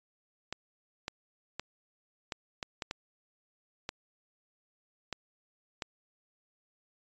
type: clicks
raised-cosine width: 0.2 ms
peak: -18 dBFS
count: 10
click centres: 0.526 / 1.081 / 1.596 / 2.322 / 2.628 / 2.822 / 2.911 / 3.891 / 5.127 / 5.822 s
effects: resampled to 16000 Hz